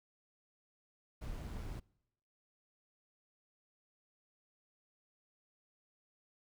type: noise with amplitude modulation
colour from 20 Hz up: brown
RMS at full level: -42 dBFS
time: 1.21-1.8 s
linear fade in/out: 10 ms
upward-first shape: sine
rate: 118 Hz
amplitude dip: 25%
effects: noise-tail reverb RT60 0.9 s tail -26 dB re dry